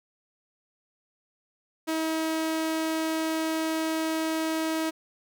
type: tone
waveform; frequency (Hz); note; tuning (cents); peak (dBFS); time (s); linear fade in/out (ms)
sawtooth; 319.8; D#4; +48; -22; 1.87-4.91; 20
effects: none